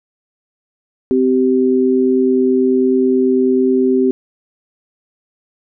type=tone pair together; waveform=sine; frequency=257.6 / 386.8 Hz; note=C4 / G4; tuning=-27 / -23 cents; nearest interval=perfect fifth; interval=704 cents; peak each=-13 dBFS; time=1.11-4.11 s; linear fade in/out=0 ms; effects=none